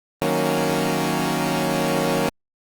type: chord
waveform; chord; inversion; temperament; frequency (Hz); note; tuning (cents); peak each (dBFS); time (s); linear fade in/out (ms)
15% pulse; D# minor seventh; none; equal; 155.56 / 185 / 233.1 / 277.2; D#3 / F#3 / A#3 / C#4; 0 / 0 / 0 / 0; -19; 0.22-2.29; 0
effects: Opus 24 kbps